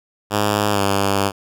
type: tone with pitch glide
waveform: 5% pulse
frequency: 103.83 to 99.14 Hz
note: G#2 to G2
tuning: 0 to +20 cents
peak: -5 dBFS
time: 0.3-1.32 s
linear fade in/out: 50 ms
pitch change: -80 cents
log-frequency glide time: 0.7-0.81 s
effects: none